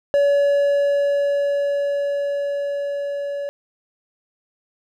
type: tone with level ramp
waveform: triangle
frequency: 568 Hz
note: C#5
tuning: 42 cents sharp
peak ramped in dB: -11 to -22 dBFS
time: 0.14-3.49 s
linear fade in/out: 0 ms
effects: none